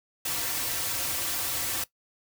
white noise with comb filter, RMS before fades -30 dBFS, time 0.25-1.84 s, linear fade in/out 5 ms, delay 4.8 ms, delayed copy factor -0.75, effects noise-tail reverb RT60 0.1 s tail -18 dB re dry

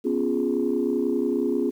sine chord, C# dominant seventh, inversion third, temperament equal, 246.9 / 277.2 / 349.2 / 415.3 Hz, B3 / C#4 / E#4 / G#4, 0 / 0 / 0 / 0 cents, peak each -26 dBFS, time 0.04-1.71 s, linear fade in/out 20 ms, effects tanh soft clip ceiling -13 dBFS + 9-bit

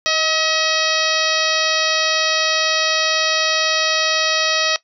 harmonic tone with a mistuned harmonic, 638 Hz, D#5, 43 cents sharp, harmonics 1 / 2 / 3 / 4 / 5 / 6 / 7 / 8 / 9, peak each -24 / -24 / -24 / -24 / -24 / -24 / -24 / -24 / -24 dBFS, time 0.06-4.76 s, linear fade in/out 0 ms, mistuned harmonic 1, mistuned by -22 cents, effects noise-tail reverb RT60 0.1 s tail -18 dB re dry

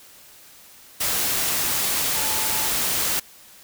sine tone in noise, 874 Hz, A5, 12 cents flat, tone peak -33 dBFS, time 2.15-2.68 s, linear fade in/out 10 ms, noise white, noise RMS -23 dBFS, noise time 1-3.2 s, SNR -13 dB, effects white hiss -48 dBFS RMS until 3.63 s

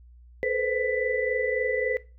sine tone cluster, 434.4 / 494.4 / 518 / 1988 Hz, A4 / B4 / C5 / B6, -22 / +2 / -17 / +11 cents, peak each -29 dBFS, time 0.43-1.97 s, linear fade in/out 0 ms, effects noise-tail reverb RT60 0.3 s tail -19 dB re dry + added 60 Hz sine -48 dBFS peak until 2.18 s

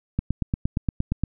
click train, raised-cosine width 5 ms, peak -10 dBFS, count 10, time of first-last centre 0.19-1.237 s, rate 8.6 Hz, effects none

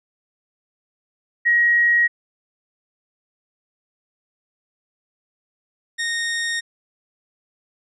sine / sawtooth tone pair in turn, 1895 / 1852.8 Hz, A#6 / A#6, +28 / -11 cents, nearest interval unison, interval 39 cents, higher first, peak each -13 / -18 dBFS, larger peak first, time 1.45-2.08 / 5.98-6.61 s, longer neither, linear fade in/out 20 ms, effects resampled to 22050 Hz

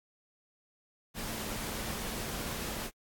sine tone in noise, 220 Hz, A3, in tune, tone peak -46 dBFS, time 1.14-2.91 s, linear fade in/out 50 ms, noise pink, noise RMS -38 dBFS, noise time 1.14-2.91 s, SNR -11 dB, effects AAC 64 kbps

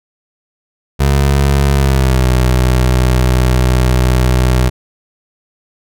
25% pulse tone with pitch glide, 69.3 to 62.82 Hz, C#2 to B1, 0 to +30 cents, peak -5 dBFS, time 0.99-4.7 s, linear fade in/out 20 ms, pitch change -170 cents, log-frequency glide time 1.74-2.28 s, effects none

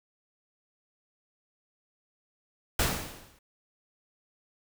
pink noise with exponential decay, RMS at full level -23 dBFS, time 2.79-3.39 s, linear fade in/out 5 ms, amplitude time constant 130 ms, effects none

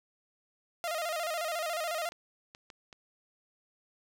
sawtooth tone with vibrato, 656 Hz, E5, 9 cents flat, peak -28 dBFS, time 0.84-2.09 s, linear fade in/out 0 ms, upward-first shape square, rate 14 Hz, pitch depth 87 cents each way
clicks, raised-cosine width 0.2 ms, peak -31 dBFS, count 4, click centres 2.121 / 2.549 / 2.702 / 2.928 s
effects none

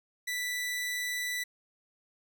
sawtooth tone, 1975.5 Hz, B6, in tune, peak -28 dBFS, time 0.27-1.44 s, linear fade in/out 10 ms, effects none

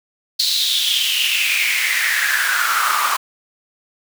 pink noise with high-pass filter sweep, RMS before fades -18 dBFS, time 0.39-3.17 s, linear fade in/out 10 ms, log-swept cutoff 4200 to 1100 Hz, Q 6.7, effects none

